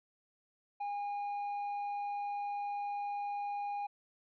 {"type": "tone with tanh clipping", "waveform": "sine", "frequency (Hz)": 815, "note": "G#5", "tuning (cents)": -33, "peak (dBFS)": -36, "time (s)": [0.8, 3.87], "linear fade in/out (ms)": 10, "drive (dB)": 4, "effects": []}